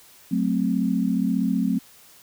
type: chord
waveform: sine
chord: F# diminished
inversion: none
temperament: equal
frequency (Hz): 185 / 220 / 261.6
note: F#3 / A3 / C4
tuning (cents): 0 / 0 / 0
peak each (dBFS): -24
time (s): 0.31-1.79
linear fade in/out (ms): 10
effects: white hiss -51 dBFS RMS until 2.22 s